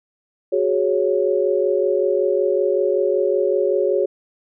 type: chord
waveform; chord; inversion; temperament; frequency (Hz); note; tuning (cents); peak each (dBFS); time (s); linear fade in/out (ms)
sine; F# suspended second; none; equal; 370 / 415.3 / 554.4; F#4 / G#4 / C#5; 0 / 0 / 0; -20; 0.52-4.06; 10
effects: none